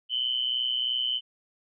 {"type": "tone pair together", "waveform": "sine", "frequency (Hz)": [2971, 3094], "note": ["F#7", "G7"], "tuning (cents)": [6, -23], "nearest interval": "minor second", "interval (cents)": 71, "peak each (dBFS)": -28, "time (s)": [0.09, 1.21], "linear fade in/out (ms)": 50, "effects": []}